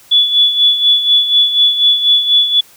sine tone with tremolo, 3431 Hz, A7, 44 cents flat, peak -5 dBFS, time 0.11-2.61 s, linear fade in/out 10 ms, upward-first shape sine, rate 4.1 Hz, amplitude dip 65%, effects white hiss -44 dBFS RMS until 2.76 s

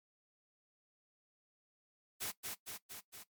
white noise with echo, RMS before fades -40 dBFS, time 2.2-2.32 s, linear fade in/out 20 ms, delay 230 ms, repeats 4, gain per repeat -3 dB, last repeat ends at 3.24 s, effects noise-tail reverb RT60 0.1 s tail -17 dB re dry + MP3 96 kbps

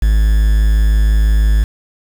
triangle tone with quantisation, 53 Hz, G#1, 36 cents sharp, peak -6 dBFS, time 0.02-1.64 s, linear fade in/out 5 ms, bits 5, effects none

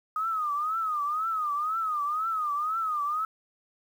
sine tone with vibrato, 1244.5 Hz, D#6, in tune, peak -26 dBFS, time 0.16-3.25 s, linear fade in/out 2 ms, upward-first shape triangle, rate 2 Hz, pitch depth 150 cents each way, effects 9-bit

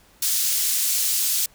pink high-pass noise, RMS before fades -22 dBFS, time 0.22-1.46 s, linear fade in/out 5 ms, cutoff 5800 Hz, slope 12 dB/octave, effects pink hiss -55 dBFS RMS until 1.54 s

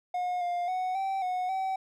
triangle tone with pitch steps, 720 / 704 / 740 / 774 / 732 / 764 Hz, F#5 / F5 / F#5 / G5 / F#5 / G5, -47 / +14 / 0 / -22 / -19 / -45 cents, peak -26 dBFS, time 0.14-1.76 s, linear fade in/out 5 ms, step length 270 ms, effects none

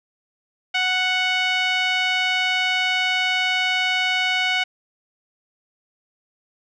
5% pulse tone with low-pass filter, 740 Hz, F#5, in tune, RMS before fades -21 dBFS, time 0.74-4.64 s, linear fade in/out 10 ms, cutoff 2600 Hz, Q 2.1, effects none

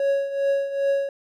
triangle tone with tremolo, 554.4 Hz, C#5, in tune, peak -15 dBFS, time 0-1.09 s, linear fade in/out 2 ms, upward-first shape triangle, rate 2.5 Hz, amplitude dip 75%, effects none

